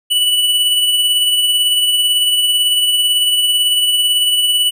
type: tone with tremolo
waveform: square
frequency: 2960 Hz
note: F#7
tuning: in tune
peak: -10 dBFS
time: 0.1-4.71 s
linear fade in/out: 20 ms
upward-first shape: triangle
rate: 18 Hz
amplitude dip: 40%
effects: none